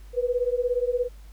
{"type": "beating tone pair", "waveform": "sine", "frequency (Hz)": [483, 500], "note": ["B4", "B4"], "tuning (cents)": [-39, 21], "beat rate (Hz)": 17, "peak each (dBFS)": -25, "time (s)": [0.13, 1.09], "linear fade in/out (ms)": 50, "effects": ["added 50 Hz sine -42 dBFS peak until 1.32 s", "pink hiss -58 dBFS RMS until 1.32 s"]}